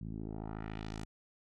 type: tone with low-pass filter sweep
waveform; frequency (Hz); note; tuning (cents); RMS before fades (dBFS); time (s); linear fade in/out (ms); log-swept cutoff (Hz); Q
10% pulse; 53.8; A1; -38; -42; 0.01-1.05; 5; 160 to 9100; 1.4
effects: none